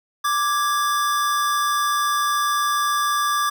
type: tone pair together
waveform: square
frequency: 1174.6 / 1661.2 Hz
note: D6 / G#6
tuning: 0 / 0 cents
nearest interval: tritone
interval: 600 cents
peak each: -20 / -27 dBFS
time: 0.24-3.5 s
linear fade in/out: 10 ms
effects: none